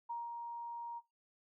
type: tone with ADSR envelope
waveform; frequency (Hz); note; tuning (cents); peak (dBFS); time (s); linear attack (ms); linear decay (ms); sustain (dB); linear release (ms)
sine; 940; A#5; +14; -37; 0.09-1.01; 15; 180; -4; 35
effects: noise-tail reverb RT60 0.2 s tail -18 dB re dry